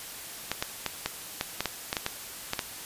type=clicks; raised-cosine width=0.2 ms; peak=-10 dBFS; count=12; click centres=0.516 / 0.625 / 0.863 / 1.06 / 1.411 / 1.606 / 1.657 / 1.929 / 1.968 / 2.064 / 2.534 / 2.592 s; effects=white hiss -41 dBFS RMS until 2.85 s + resampled to 32000 Hz